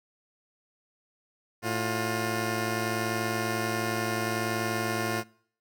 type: tone pair together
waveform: 10% pulse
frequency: 111.31 / 354.6 Hz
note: A2 / F4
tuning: +20 / +26 cents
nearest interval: octave + minor sixth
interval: 2006 cents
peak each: -22 dBFS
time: 1.62-5.24 s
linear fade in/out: 50 ms
effects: noise-tail reverb RT60 0.6 s tail -24 dB re dry